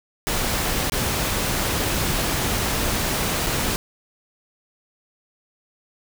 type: noise with dropouts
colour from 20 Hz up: pink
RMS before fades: -23 dBFS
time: 0.27-3.76 s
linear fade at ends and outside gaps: 0 ms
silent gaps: 0.898-0.921 / 3.464-3.468 s
effects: none